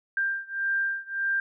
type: beating tone pair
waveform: sine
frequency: 1586 / 1587.7 Hz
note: G6 / G6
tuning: +20 / +22 cents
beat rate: 1.7 Hz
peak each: -28 / -29 dBFS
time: 0.17-1.4 s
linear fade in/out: 2 ms
effects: none